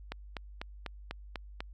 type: click train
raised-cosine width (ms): 0.3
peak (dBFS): -21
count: 7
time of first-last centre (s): 0.12-1.605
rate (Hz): 4.04
effects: added 50 Hz sine -46 dBFS peak until 1.73 s